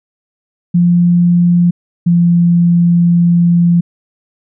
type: tone pair in turn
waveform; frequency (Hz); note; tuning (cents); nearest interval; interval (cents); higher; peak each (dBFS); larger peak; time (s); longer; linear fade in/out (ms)
sine; 174.3 / 172.3; F3 / F3; -3 / -23; unison; 20; first; -6; neither; 0.74-1.71 / 2.06-3.81; second; 10
effects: none